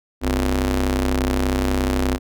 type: ring-modulated tone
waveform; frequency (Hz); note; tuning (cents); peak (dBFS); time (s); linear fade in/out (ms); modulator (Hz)
sawtooth; 96.7; G2; -23; -11; 0.21-2.19; 50; 161
effects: none